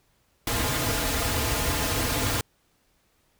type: noise with comb filter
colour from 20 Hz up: pink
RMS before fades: -26 dBFS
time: 0.47-2.41 s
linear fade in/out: 2 ms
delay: 5.3 ms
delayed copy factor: -0.75
effects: pink hiss -67 dBFS RMS until 3.39 s